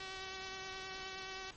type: tone with vibrato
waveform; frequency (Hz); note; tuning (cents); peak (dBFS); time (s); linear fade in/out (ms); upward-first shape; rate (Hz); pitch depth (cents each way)
5% pulse; 380; F#4; +46; -32; 0-1.51; 5; sine; 9.5; 11
effects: pink hiss -57 dBFS RMS until 1.56 s + MP3 32 kbps